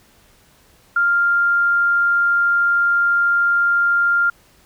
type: tone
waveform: sine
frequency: 1396.9 Hz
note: F6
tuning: in tune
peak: -13 dBFS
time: 0.96-4.3 s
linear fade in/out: 5 ms
effects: pink hiss -53 dBFS RMS until 4.65 s